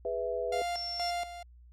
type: chord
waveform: sine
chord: E major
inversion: first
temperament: just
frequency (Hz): 412 / 494.4 / 659.3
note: G#4 / B4 / E5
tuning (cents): -14 / +2 / 0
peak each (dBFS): -37 / -33 / -35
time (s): 0.05-0.62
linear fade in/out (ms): 2
type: tone with tremolo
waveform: 45% pulse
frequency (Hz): 698.5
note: F5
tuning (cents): 0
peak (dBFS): -31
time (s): 0.52-1.43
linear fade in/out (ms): 5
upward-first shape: square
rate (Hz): 2.1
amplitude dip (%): 70
type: tone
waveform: sine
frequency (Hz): 5430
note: F8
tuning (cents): -50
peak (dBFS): -34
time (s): 0.75-1.11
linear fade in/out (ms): 10
effects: added 60 Hz sine -52 dBFS peak until 1.72 s + low-pass 9000 Hz 12 dB/octave